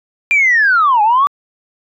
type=linear two-way sweep; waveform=sine; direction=down then up; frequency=2411 to 817 to 1171 Hz; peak=-7 dBFS; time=0.31-1.27 s; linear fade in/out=0 ms; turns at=1.02 s; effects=tanh soft clip ceiling -4 dBFS